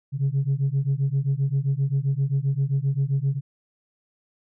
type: beating tone pair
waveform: sine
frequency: 133.9 / 141.5 Hz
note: C3 / C#3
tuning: +40 / +36 cents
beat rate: 7.6 Hz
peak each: -22 / -22 dBFS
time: 0.12-3.41 s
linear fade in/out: 50 ms
effects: tanh soft clip ceiling -16 dBFS